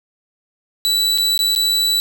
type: tone with dropouts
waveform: 40% pulse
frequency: 3951 Hz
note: B7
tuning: in tune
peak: -13 dBFS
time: 0.85-2 s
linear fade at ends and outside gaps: 0 ms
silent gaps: 1.177-1.183 / 1.377-1.391 / 1.551-1.561 s
effects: none